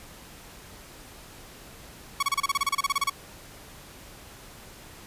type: tone bursts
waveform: sawtooth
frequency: 1117 Hz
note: C#6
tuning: 13 cents sharp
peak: -18 dBFS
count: 16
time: 2.2-3.098 s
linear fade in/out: 5 ms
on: 28 ms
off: 30 ms
effects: pink hiss -47 dBFS RMS until 5.06 s + resampled to 32000 Hz